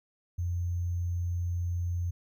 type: tone with sample-and-hold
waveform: sine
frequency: 87.31 Hz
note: F2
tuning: in tune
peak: -28 dBFS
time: 0.38-2.11 s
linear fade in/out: 10 ms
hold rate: 6300 Hz
effects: none